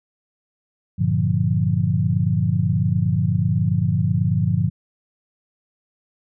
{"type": "chord", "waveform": "sine", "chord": "G minor seventh", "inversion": "none", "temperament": "equal", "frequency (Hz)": [98, 116.54, 146.83, 174.61], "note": ["G2", "Bb2", "D3", "F3"], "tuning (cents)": [0, 0, 0, 0], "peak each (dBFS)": -22, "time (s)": [0.98, 4.7], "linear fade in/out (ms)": 20, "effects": []}